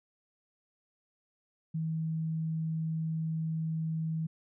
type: tone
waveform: sine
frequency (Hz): 160.4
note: E3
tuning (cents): -47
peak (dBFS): -30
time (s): 1.74-4.27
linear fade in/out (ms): 10
effects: none